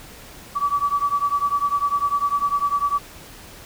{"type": "beating tone pair", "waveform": "sine", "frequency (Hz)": [1144, 1154], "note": ["D6", "D6"], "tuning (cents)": [-46, -31], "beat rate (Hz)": 10, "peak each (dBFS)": [-21, -22], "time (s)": [0.55, 2.99], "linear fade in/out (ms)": 20, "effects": ["pink hiss -42 dBFS RMS until 3.65 s"]}